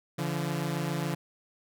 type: tone pair together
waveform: sawtooth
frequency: 143.5 / 170.65 Hz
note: D3 / F3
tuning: -40 / -40 cents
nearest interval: minor third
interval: 300 cents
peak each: -28 dBFS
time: 0.18-1.15 s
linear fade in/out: 10 ms
effects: none